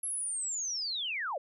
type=linear sweep; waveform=sine; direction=down; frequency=11240 to 493.9 Hz; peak=-32 dBFS; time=0.03-1.38 s; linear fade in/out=5 ms; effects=none